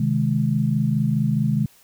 sine chord, Ab major, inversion first, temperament equal with one note detuned, 130.81 / 155.56 / 210.3 Hz, C3 / Eb3 / Ab3, 0 / 0 / +22 cents, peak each -22 dBFS, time 0-1.66 s, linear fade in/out 5 ms, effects white hiss -54 dBFS RMS until 1.83 s

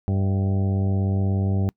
harmonic tone with a mistuned harmonic, 97 Hz, G2, 18 cents flat, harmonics 1 / 2 / 3 / 4 / 5 / 6 / 7 / 8, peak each -20 / -26 / -35 / -35 / -40 / -41 / -42 / -42 dBFS, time 0.08-1.69 s, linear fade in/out 0 ms, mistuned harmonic 6, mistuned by +62 cents, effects noise-tail reverb RT60 0.1 s tail -26 dB re dry

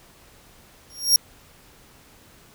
sawtooth tone with exponential growth, 5588 Hz, F8, in tune, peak -7 dBFS, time 0.9-1.16 s, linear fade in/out 1 ms, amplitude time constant 56 ms, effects pink hiss -52 dBFS RMS until 2.54 s

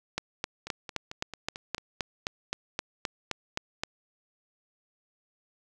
two click trains, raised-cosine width 0.2 ms, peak -12 / -21 dBFS, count 15 / 6, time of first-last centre 0.18-3.835 / 0.67-1.781 s, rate 3.83 / 4.5 Hz, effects none

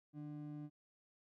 triangle ring-modulated tone, 223.4 Hz, A3, 27 cents sharp, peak -40 dBFS, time 0.13-0.7 s, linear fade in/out 50 ms, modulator 72.3 Hz, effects none

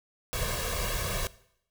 pink noise with comb filter, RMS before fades -31 dBFS, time 0.33-1.27 s, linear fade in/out 0 ms, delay 1.8 ms, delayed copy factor +0.85, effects noise-tail reverb RT60 0.7 s tail -19 dB re dry

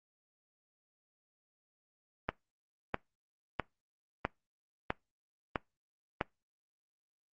click train, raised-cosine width 0.5 ms, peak -15 dBFS, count 7, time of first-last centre 2.29-6.212 s, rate 1.53 Hz, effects noise-tail reverb RT60 0.2 s tail -24 dB re dry + Opus 32 kbps

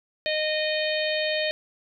harmonic tone, 616 Hz, D#5, 17 cents flat, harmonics 1 / 3 / 4 / 5 / 6 / 7, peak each -26 / -31 / -32 / -33 / -34 / -34 dBFS, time 0.26-1.51 s, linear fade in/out 0 ms, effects none

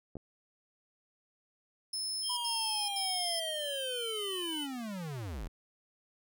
clicks, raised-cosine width 2 ms, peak -30 dBFS, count 2, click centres 0.155 / 0.168 s
30% pulse tone bursts, 5230 Hz, E8, 15 cents flat, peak -30 dBFS, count 3, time 1.93-3.398 s, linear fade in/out 5 ms, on 440 ms, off 74 ms
square tone with pitch glide, 3203 to 3006 Hz, G7 to F#7, +37 to +27 cents, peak -37 dBFS, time 2.22-4.68 s, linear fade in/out 50 ms, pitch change -110 cents, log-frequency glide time 3.17-4.56 s
square linear sweep, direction down, 992 to 33.61 Hz, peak -38 dBFS, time 2.29-5.48 s, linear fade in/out 10 ms
effects none

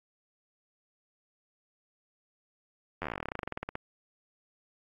slowing click train, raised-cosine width 0.5 ms, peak -19 dBFS, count 25, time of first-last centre 3.02-3.754 s, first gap 11 ms, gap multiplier 1.08, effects AAC 48 kbps

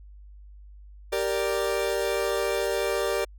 40% pulse chord, G minor, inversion none, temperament equal, 392 / 466.2 / 587.3 Hz, G4 / Bb4 / D5, 0 / 0 / 0 cents, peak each -28 dBFS, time 1.12-3.25 s, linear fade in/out 10 ms, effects added 50 Hz sine -44 dBFS peak until 3.38 s

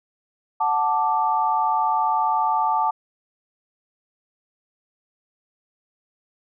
sine chord, D major, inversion first, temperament equal, 740 / 880 / 1174.7 Hz, F#5 / A5 / D6, 0 / 0 / 0 cents, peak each -25 / -20 / -24 dBFS, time 0.6-2.91 s, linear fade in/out 10 ms, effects none

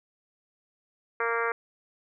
harmonic tone, 231.7 Hz, A#3, 10 cents flat, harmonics 2 / 3 / 4 / 5 / 6 / 7 / 8 / 9 / 10, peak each -30 / -39 / -35 / -32 / -32 / -34 / -38 / -37 / -42 dBFS, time 1.2-1.52 s, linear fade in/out 2 ms, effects none

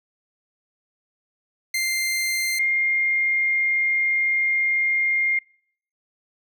sawtooth / sine tone pair in turn, 2093 / 2119 Hz, C7 / C7, 0 / +21 cents, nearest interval unison, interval 21 cents, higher second, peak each -18 dBFS, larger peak neither, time 1.74-2.59 / 2.59-5.39 s, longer second, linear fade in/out 5 ms, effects noise-tail reverb RT60 0.6 s tail -26 dB re dry

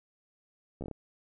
slowing click train, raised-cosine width 2 ms, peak -26 dBFS, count 6, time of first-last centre 0.81-0.913 s, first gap 13 ms, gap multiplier 1.23, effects none

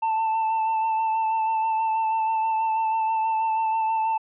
triangle tone with vibrato, 887 Hz, A5, 14 cents sharp, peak -19 dBFS, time 0.02-4.18 s, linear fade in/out 10 ms, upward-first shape sine, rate 6.2 Hz, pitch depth 21 cents each way, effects resampled to 8000 Hz

